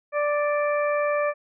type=harmonic tone; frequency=587.3 Hz; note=D5; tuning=in tune; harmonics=1 / 2 / 3 / 4; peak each=-22 / -28 / -32 / -34 dBFS; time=0.12-1.34 s; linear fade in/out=50 ms; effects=none